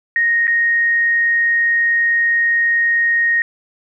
sine tone with dropouts, 1864.7 Hz, A#6, in tune, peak -12 dBFS, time 0.16-3.42 s, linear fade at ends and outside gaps 1 ms, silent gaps 0.47-0.478 s, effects none

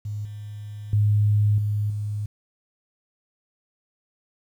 sine tone with level steps, 104.4 Hz, G#2, 10 cents sharp, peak -27 / -33 / -16 / -21 / -25 dBFS, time 0.05-2.26 s, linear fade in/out 5 ms, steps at 0.25 / 0.93 / 1.58 / 1.9 s, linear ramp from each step 2 ms, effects 9-bit

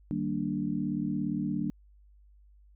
sine chord, Eb major seventh, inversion none, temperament equal, 155.56 / 196 / 233.1 / 293.7 Hz, Eb3 / G3 / Bb3 / D4, 0 / 0 / 0 / 0 cents, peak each -36 / -33 / -34 / -33 dBFS, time 0.11-1.7 s, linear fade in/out 0 ms, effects added 50 Hz sine -55 dBFS peak until 2.75 s

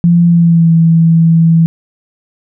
sine tone with pitch glide, 171.7 to 164.61 Hz, F3 to E3, -29 to -2 cents, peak -4 dBFS, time 0.04-1.66 s, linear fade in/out 0 ms, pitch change -73 cents, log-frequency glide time 0.26-0.72 s, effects none

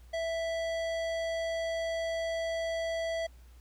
square tone with low-pass filter, 659.3 Hz, E5, in tune, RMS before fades -33 dBFS, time 0.13-3.27 s, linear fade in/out 10 ms, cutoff 5500 Hz, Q 0.64, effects added 60 Hz sine -51 dBFS peak until 3.6 s + pink hiss -65 dBFS RMS until 3.6 s

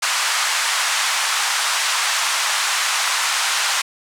pink band-pass noise, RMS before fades -20 dBFS, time 0.02-3.82 s, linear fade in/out 10 ms, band 940 to 9300 Hz, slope 24 dB/octave, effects none

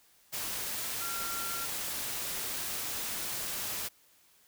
sine tone in noise, 1375 Hz, F6, 27 cents flat, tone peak -39 dBFS, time 1-1.66 s, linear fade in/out 20 ms, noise white, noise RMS -36 dBFS, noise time 0.32-3.89 s, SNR -6 dB, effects white hiss -64 dBFS RMS until 4.47 s

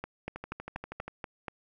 two click trains, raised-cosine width 0.5 ms, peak -24 / -21 dBFS, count 11 / 7, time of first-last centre 0.28-1.08 / 0.04-1.482 s, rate 12.5 / 4.16 Hz, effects none

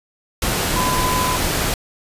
sine tone in noise, 1007 Hz, B5, 33 cents sharp, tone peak -20 dBFS, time 0.76-1.36 s, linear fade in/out 2 ms, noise pink, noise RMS -20 dBFS, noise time 0.42-1.74 s, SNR -3 dB, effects resampled to 32000 Hz

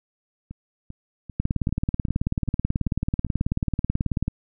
two click trains, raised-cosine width 5 ms, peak -10 / -24 dBFS, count 54 / 8, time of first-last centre 1.4-4.28 / 0.51-3.266 s, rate 18.4 / 2.54 Hz, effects none

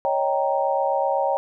sine chord, Eb dominant seventh, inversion third, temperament equal, 554.4 / 622.3 / 784 / 932.3 Hz, Db5 / Eb5 / G5 / Bb5, 0 / 0 / 0 / 0 cents, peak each -23 / -27 / -24 / -26 dBFS, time 0.05-1.37 s, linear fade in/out 0 ms, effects none

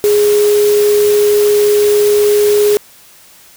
sine tone in noise, 415.3 Hz, G#4, in tune, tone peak -7 dBFS, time 0.04-2.77 s, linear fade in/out 0 ms, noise white, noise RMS -22 dBFS, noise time 0.04-2.77 s, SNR +12 dB, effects white hiss -42 dBFS RMS until 3.56 s

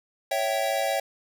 square chord, C# diminished, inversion none, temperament equal with one note detuned, 554.4 / 659.3 / 774.5 Hz, C#5 / E5 / G5, 0 / 0 / -21 cents, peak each -29 dBFS, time 0.31-1 s, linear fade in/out 5 ms, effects none

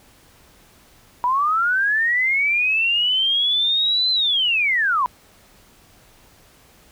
sine linear two-way sweep, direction up then down, 960 to 4091 to 960 Hz, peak -16 dBFS, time 1.24-5.06 s, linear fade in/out 0 ms, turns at 4.11 s, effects pink hiss -52 dBFS RMS until 6.91 s

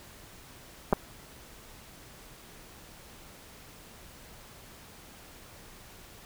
clicks, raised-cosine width 1 ms, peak -9 dBFS, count 2, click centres 0.927 / 0.932 s, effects pink hiss -51 dBFS RMS until 6.25 s

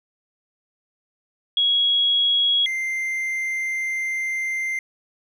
sine / triangle tone pair in turn, 3322 / 2089 Hz, G#7 / C7, 0 / -3 cents, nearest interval minor sixth, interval 803 cents, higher first, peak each -16 / -21 dBFS, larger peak first, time 1.57-2.66 / 2.66-4.79 s, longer second, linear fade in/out 2 ms, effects none

